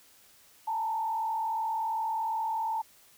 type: tone with frequency modulation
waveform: sine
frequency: 890 Hz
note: A5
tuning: 20 cents sharp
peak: -28 dBFS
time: 0.67-2.82 s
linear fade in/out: 10 ms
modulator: 42.7 Hz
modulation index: 0.76
effects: white hiss -59 dBFS RMS until 3.17 s